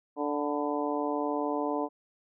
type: harmonic tone with a mistuned harmonic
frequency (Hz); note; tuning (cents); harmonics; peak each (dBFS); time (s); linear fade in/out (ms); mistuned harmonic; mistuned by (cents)
146.83; D3; 0; 2 / 3 / 4 / 5 / 6 / 7; -32 / -34 / -35 / -36 / -37 / -37; 0.16-1.89; 50; 7; -41
effects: none